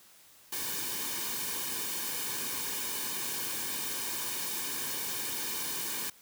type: noise with comb filter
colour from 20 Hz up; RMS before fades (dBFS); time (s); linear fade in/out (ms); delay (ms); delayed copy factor
white; -35; 0.52-6.1; 5; 1.5; -0.7
effects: white hiss -58 dBFS RMS until 6.21 s + high-pass 60 Hz 12 dB/octave